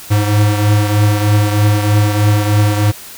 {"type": "beating tone pair", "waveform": "square", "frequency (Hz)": [103.83, 107.03], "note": ["G#2", "A2"], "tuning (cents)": [0, -47], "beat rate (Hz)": 3.2, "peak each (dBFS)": [-11, -18], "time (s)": [0.1, 2.92], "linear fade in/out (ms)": 20, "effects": ["white hiss -33 dBFS RMS until 3.17 s"]}